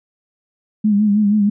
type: tone with vibrato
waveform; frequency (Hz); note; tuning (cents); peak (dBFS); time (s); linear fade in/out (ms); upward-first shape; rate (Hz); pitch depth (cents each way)
sine; 207.7; G#3; 0; -11; 0.84-1.5; 10; sine; 6.3; 59
effects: none